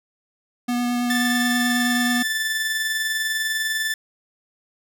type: tone with vibrato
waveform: square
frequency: 243.1 Hz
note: B3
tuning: 27 cents flat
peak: -21 dBFS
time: 0.68-2.23 s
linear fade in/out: 10 ms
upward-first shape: triangle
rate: 9.3 Hz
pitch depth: 12 cents each way
type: tone with tremolo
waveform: sawtooth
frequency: 1760 Hz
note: A6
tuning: in tune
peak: -17 dBFS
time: 1.1-3.94 s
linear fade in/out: 2 ms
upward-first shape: square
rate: 20 Hz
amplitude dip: 30%
effects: none